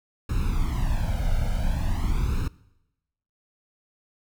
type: noise with flanger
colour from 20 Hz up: brown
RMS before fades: -24 dBFS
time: 0.29-2.48 s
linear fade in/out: 5 ms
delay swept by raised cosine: 0.75 to 1.37 ms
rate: 0.46 Hz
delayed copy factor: +1
effects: noise-tail reverb RT60 0.9 s tail -21 dB re dry